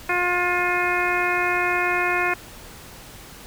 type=harmonic tone with a mistuned harmonic; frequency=356 Hz; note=F4; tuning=33 cents sharp; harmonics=1 / 2 / 3 / 4 / 5 / 6 / 7; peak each=-27 / -27 / -27 / -27 / -27 / -27 / -27 dBFS; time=0.09-2.34 s; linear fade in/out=5 ms; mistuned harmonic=5; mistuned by=-18 cents; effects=pink hiss -42 dBFS RMS until 3.46 s